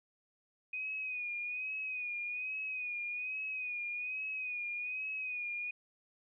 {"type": "tone with vibrato", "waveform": "sine", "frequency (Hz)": 2489, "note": "D#7", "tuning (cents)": 0, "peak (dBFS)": -36, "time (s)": [0.73, 5.71], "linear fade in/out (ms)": 5, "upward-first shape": "sine", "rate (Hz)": 1.2, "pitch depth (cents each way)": 53, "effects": []}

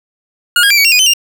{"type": "tone with pitch steps", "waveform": "25% pulse", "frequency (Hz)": [1431, 1630, 2352, 2257, 2746, 2473, 3057, 2801], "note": ["F6", "G#6", "D7", "C#7", "F7", "D#7", "G7", "F7"], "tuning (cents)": [42, -33, 2, 31, -30, -11, -44, 4], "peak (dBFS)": -3, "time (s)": [0.56, 1.136], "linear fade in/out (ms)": 2, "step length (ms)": 72, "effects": []}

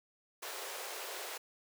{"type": "high-pass noise", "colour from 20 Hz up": "pink", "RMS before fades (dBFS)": -43, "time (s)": [0.42, 1.38], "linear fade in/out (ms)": 10, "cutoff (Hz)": 390, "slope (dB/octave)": 48, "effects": []}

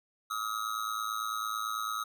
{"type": "tone with amplitude modulation", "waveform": "square", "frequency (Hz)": 1273, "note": "D#6", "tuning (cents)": 39, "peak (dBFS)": -29, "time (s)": [0.3, 2.04], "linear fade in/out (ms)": 10, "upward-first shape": "sine", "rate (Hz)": 109, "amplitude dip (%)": 90, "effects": []}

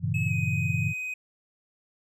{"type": "chord", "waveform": "sine", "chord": "G diminished seventh", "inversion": "none", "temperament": "equal with one note detuned", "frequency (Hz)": [98, 116.54, 139.31, 164.81], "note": ["G2", "Bb2", "Db3", "Fb3"], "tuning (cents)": [0, 0, 9, 0], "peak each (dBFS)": -30, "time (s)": [0, 0.94], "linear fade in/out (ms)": 50}
{"type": "tone with pitch glide", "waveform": "triangle", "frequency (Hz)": [2577, 2509], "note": ["E7", "D#7"], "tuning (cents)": [-40, 14], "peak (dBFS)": -29, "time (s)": [0.14, 1.14], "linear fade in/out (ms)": 5, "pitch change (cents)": -46, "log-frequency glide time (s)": [0.26, 0.34]}
{"effects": []}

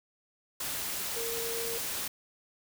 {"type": "tone in noise", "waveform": "sine", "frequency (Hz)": 461.9, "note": "A#4", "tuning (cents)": -16, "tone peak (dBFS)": -36, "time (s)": [1.16, 1.78], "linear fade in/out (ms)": 5, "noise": "white", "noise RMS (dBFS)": -35, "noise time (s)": [0.6, 2.08], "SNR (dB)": -4, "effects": []}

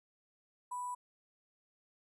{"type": "tone with sample-and-hold", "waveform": "sine", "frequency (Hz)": 987.8, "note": "B5", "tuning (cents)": 0, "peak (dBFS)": -37, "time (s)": [0.71, 0.95], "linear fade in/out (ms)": 10, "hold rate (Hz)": 8820, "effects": ["resampled to 22050 Hz"]}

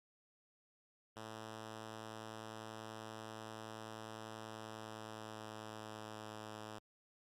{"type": "tone with pitch glide", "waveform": "5% pulse", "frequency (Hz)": [110.3, 108.15], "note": ["A2", "A2"], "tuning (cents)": [5, -29], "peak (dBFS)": -36, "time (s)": [1.16, 6.79], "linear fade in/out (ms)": 10, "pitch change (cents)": -34, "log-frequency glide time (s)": [4.33, 6.35], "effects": ["low-pass 10000 Hz 12 dB/octave", "Opus 48 kbps"]}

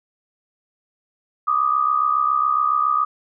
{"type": "tone pair together", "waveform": "sine", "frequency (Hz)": [1177.3, 1244.5], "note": ["D6", "D#6"], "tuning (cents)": [4, 0], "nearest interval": "minor second", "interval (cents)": 96, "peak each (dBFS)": [-20, -18], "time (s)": [1.47, 3.05], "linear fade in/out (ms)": 10, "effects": []}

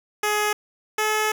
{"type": "tone pair in turn", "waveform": "10% pulse", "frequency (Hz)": [420, 429.6], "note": ["G#4", "A4"], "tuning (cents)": [19, -41], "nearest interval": "unison", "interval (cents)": 40, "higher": "second", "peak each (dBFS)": -12, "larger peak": "neither", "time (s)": [[0.23, 0.53], [0.98, 1.32]], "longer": "second", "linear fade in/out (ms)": 5, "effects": []}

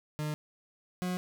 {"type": "tone pair in turn", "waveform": "40% pulse", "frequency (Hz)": [151.4, 181.14], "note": ["D#3", "F#3"], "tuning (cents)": [-47, -36], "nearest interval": "minor third", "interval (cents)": 311, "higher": "second", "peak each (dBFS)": [-31, -30], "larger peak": "second", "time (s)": [[0.19, 0.34], [1.02, 1.17]], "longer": "neither", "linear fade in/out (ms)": 0, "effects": []}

